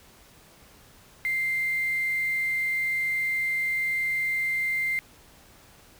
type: tone with quantisation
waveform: sine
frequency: 2093 Hz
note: C7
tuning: in tune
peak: -24 dBFS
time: 1.25-4.99 s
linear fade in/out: 0 ms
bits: 7
effects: pink hiss -54 dBFS RMS until 5.99 s